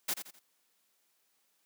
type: noise with echo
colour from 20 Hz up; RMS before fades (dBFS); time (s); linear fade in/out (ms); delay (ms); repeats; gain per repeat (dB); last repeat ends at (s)
white; -32; 0.08-0.14; 10; 85; 3; -9; 0.395
effects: white hiss -74 dBFS RMS until 1.65 s + high-pass 200 Hz 12 dB/octave